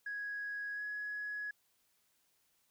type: tone with pitch glide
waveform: sine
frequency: 1661.2 to 1680.5 Hz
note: G#6 to G#6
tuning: 0 to +20 cents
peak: -37 dBFS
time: 0.06-1.51 s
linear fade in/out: 5 ms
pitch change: +20 cents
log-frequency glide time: 0.74-0.82 s
effects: tanh soft clip ceiling -33 dBFS + white hiss -75 dBFS RMS until 2.7 s